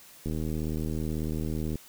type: click train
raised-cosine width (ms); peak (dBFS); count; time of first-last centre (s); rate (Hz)
3; -20; 118; 0.26-1.756; 78.2
effects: white hiss -52 dBFS RMS until 1.88 s